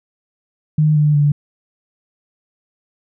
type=tone with pitch steps; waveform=sine; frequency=153.1 / 149.43 / 145.85 Hz; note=D#3 / D3 / D3; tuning=-28 / +30 / -12 cents; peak=-10 dBFS; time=0.78-1.32 s; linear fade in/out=5 ms; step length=180 ms; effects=none

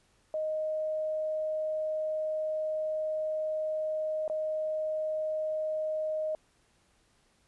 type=tone with dropouts; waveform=sine; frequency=622.3 Hz; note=D#5; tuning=in tune; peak=-29 dBFS; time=0.34-6.35 s; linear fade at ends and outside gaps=1 ms; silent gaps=4.279-4.298 s; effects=pink hiss -68 dBFS RMS until 7.47 s + resampled to 24000 Hz

